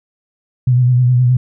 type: tone with vibrato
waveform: sine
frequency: 124.7 Hz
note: B2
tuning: 17 cents sharp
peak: -8 dBFS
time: 0.67-1.37 s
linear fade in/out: 5 ms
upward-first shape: sine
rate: 9.6 Hz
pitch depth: 42 cents each way
effects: none